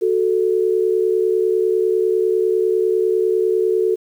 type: tone pair together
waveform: sine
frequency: 370 / 440 Hz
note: F#4 / A4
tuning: 0 / 0 cents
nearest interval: minor third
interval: 300 cents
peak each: -17 dBFS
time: 0.01-3.96 s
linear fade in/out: 20 ms
effects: 8-bit